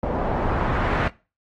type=noise with low-pass filter sweep; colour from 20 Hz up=pink; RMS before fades=-23 dBFS; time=0.03-1.08 s; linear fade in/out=2 ms; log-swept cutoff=720 to 1800 Hz; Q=1.3; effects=noise-tail reverb RT60 0.3 s tail -20 dB re dry + AAC 32 kbps